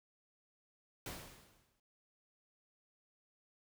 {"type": "noise with exponential decay", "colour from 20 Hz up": "pink", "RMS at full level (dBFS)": -43, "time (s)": [1.06, 1.8], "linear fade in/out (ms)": 2, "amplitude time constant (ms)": 160, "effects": []}